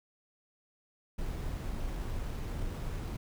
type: noise with sample-and-hold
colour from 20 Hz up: brown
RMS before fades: -36 dBFS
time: 1.18-3.17 s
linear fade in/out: 10 ms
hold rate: 8820 Hz
effects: none